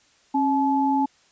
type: tone pair together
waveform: sine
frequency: 272 / 859.1 Hz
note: C#4 / A5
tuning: -33 / -42 cents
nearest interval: octave + minor sixth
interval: 1991 cents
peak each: -21 / -21 dBFS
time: 0.34-1.06 s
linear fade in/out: 10 ms
effects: white hiss -59 dBFS RMS until 1.31 s + resampled to 16000 Hz